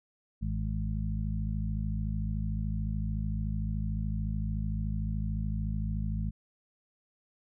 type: harmonic tone with a mistuned harmonic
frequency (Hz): 53.6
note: A1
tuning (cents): -45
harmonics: 1 / 2 / 3 / 4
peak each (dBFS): -32 / -35 / -37 / -38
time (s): 0.41-6.31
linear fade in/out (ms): 20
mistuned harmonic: 4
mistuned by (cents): -29
effects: none